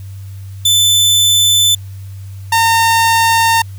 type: tone pair in turn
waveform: sawtooth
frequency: 3520 / 912.1 Hz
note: A7 / A#5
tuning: 0 / -38 cents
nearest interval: octave + major seventh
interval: 2338 cents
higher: first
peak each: -5 dBFS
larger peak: neither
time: 0.65-1.75 / 2.52-3.62 s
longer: neither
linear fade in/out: 5 ms
effects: added 97 Hz sine -26 dBFS peak until 3.78 s + white hiss -47 dBFS RMS until 3.78 s